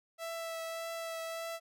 sawtooth tone with vibrato, 659.3 Hz, E5, in tune, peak -34 dBFS, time 0.18-1.6 s, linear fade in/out 50 ms, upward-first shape triangle, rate 1.7 Hz, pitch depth 15 cents each way, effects none

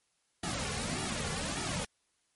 pink noise with flanger, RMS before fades -35 dBFS, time 0.43-1.85 s, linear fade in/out 5 ms, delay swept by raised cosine 1.9 to 3.2 ms, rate 1.7 Hz, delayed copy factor -0.95, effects white hiss -75 dBFS RMS until 2.35 s + MP3 48 kbps

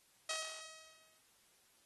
5% pulse tone with exponential decay, 636 Hz, D#5, 38 cents sharp, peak -25 dBFS, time 0.29-1.21 s, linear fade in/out 5 ms, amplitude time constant 200 ms, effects white hiss -70 dBFS RMS until 1.85 s + AAC 32 kbps

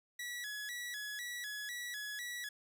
sawtooth tone with vibrato, 1811 Hz, A6, 49 cents sharp, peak -37 dBFS, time 0.19-2.49 s, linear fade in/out 5 ms, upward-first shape square, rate 2 Hz, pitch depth 120 cents each way, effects none

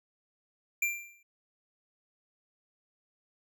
square tone with exponential decay, 2370 Hz, D7, 15 cents sharp, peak -25 dBFS, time 0.82-1.23 s, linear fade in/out 5 ms, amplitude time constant 87 ms, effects none

